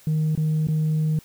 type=tone with dropouts; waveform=sine; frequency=155.56 Hz; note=D#3; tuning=in tune; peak=-17 dBFS; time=0.07-1.19 s; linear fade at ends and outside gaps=2 ms; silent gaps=0.352-0.375 / 0.671-0.685 s; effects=tanh soft clip ceiling -17 dBFS + white hiss -52 dBFS RMS until 1.24 s